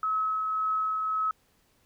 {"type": "tone with tremolo", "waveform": "sine", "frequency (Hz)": 1286, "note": "E6", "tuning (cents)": -43, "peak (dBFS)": -24, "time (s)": [0.03, 1.31], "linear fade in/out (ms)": 2, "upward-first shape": "triangle", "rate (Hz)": 1.8, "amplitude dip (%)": 30, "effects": ["pink hiss -67 dBFS RMS until 1.85 s"]}